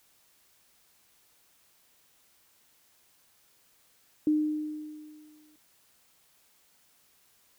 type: tone with exponential decay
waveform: sine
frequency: 304.5 Hz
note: D#4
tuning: 37 cents flat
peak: -20 dBFS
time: 4.27-5.56 s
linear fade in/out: 2 ms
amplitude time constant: 280 ms
effects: white hiss -65 dBFS RMS until 7.58 s